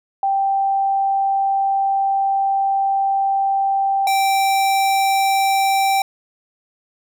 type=tone pair in turn; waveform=sine / square; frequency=784 / 780.4 Hz; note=G5 / G5; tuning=0 / -8 cents; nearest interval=unison; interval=8 cents; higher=first; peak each=-15 dBFS; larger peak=neither; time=0.23-4.07 / 4.07-6.02 s; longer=first; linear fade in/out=2 ms; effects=none